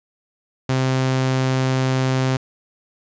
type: tone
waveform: sawtooth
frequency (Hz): 130.81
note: C3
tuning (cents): 0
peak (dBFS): -13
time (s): 0.69-2.37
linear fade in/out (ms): 5
effects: resampled to 16000 Hz + 9-bit